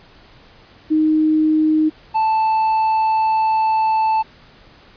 sine / triangle tone pair in turn, 311.1 / 879.9 Hz, D#4 / A5, 0 / 0 cents, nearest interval octave + tritone, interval 1800 cents, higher second, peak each -12 dBFS, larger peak neither, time 0.9-1.9 / 2.14-4.23 s, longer second, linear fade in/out 20 ms, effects pink hiss -47 dBFS RMS until 4.96 s + resampled to 11025 Hz

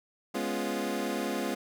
25% pulse chord, C# dominant seventh, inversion second, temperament equal, 207.7 / 246.9 / 277.2 / 349.2 Hz, G#3 / B3 / C#4 / E#4, 0 / 0 / 0 / 0 cents, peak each -32 dBFS, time 0.34-1.55 s, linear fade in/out 10 ms, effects none

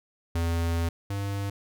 square tone pair in turn, 83.9 / 99.77 Hz, E2 / G2, +31 / +31 cents, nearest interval minor third, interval 300 cents, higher second, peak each -25 / -29 dBFS, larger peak first, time 0.35-0.89 / 1.1-1.5 s, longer first, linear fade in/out 5 ms, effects none

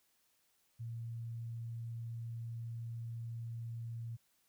sine tone, 115.8 Hz, A#2, 11 cents flat, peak -40 dBFS, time 0.79-4.17 s, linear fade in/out 20 ms, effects white hiss -75 dBFS RMS until 4.48 s

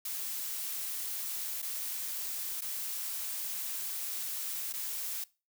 blue noise with dropouts, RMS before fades -37 dBFS, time 0.05-5.24 s, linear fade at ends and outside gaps 5 ms, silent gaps 1.619-1.625 / 2.609-2.618 / 4.727-4.736 s, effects noise-tail reverb RT60 0.3 s tail -21 dB re dry

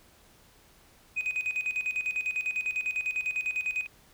sine tone with tremolo, 2503 Hz, D#7, 10 cents sharp, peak -24 dBFS, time 1.16-3.87 s, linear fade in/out 20 ms, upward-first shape square, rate 10 Hz, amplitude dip 75%, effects tanh soft clip ceiling -24 dBFS + pink hiss -59 dBFS RMS until 4.13 s

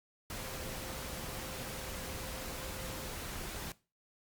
sine tone in noise, 523.3 Hz, C5, in tune, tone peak -51 dBFS, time 0.38-3.12 s, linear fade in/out 2 ms, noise pink, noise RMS -42 dBFS, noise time 0.3-3.72 s, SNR -12 dB, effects noise-tail reverb RT60 0.3 s tail -19 dB re dry + Opus 48 kbps

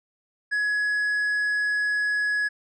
triangle tone, 1682 Hz, G#6, 22 cents sharp, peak -20 dBFS, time 0.51-2.49 s, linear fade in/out 20 ms, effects resampled to 24000 Hz

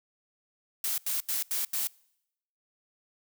blue noise bursts, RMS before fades -30 dBFS, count 5, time 0.84-1.872 s, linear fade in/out 2 ms, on 140 ms, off 83 ms, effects noise-tail reverb RT60 0.8 s tail -25 dB re dry

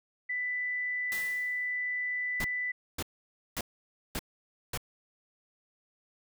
sine tone, 1988 Hz, B6, 11 cents sharp, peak -30 dBFS, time 0.29-2.72 s, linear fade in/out 10 ms
white noise with exponential decay, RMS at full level -38 dBFS, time 1.12-1.77 s, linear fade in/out 0 ms, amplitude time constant 140 ms
pink noise bursts, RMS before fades -34 dBFS, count 5, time 2.4-4.775 s, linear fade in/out 2 ms, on 43 ms, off 540 ms
effects none

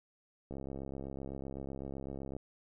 click train, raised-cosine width 2 ms, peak -29 dBFS, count 127, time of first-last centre 0.51-2.366 s, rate 67.9 Hz, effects none

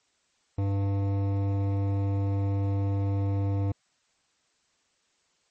sine tone with hard clipping, 99 Hz, G2, 18 cents sharp, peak -26 dBFS, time 0.58-3.72 s, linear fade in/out 5 ms, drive 14 dB, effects white hiss -70 dBFS RMS until 5.5 s + MP3 32 kbps

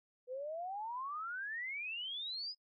sine exponential sweep, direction up, 488.4 to 5100 Hz, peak -39 dBFS, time 0.27-2.55 s, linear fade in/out 50 ms, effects noise-tail reverb RT60 0.1 s tail -25 dB re dry

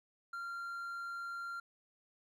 triangle tone, 1384 Hz, F6, 16 cents flat, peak -38 dBFS, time 0.33-1.6 s, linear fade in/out 5 ms, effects none

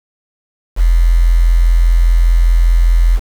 sine tone with quantisation, 42.49 Hz, F1, 47 cents flat, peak -6 dBFS, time 0.76-3.2 s, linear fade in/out 50 ms, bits 5, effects none

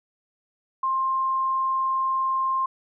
sine tone, 1057 Hz, C6, 17 cents sharp, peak -21 dBFS, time 0.83-2.66 s, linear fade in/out 5 ms, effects none

